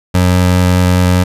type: tone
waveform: 25% pulse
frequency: 90.5 Hz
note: F#2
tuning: 38 cents flat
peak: -4 dBFS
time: 0.14-1.24 s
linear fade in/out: 10 ms
effects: resampled to 32000 Hz